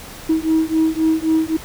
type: beating tone pair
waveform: sine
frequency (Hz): 317.5 / 321.3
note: D#4 / E4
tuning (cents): +35 / -44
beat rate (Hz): 3.8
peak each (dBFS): -16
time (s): 0.29-1.57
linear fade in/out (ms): 10
effects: tanh soft clip ceiling -9 dBFS + pink hiss -36 dBFS RMS until 1.64 s